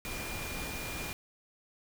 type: tone in noise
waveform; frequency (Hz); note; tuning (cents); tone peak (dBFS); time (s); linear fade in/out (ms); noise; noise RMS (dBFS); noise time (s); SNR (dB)
sine; 2409; D7; +43; -43; 0.05-1.13; 0; pink; -39; 0.05-1.13; -7
effects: none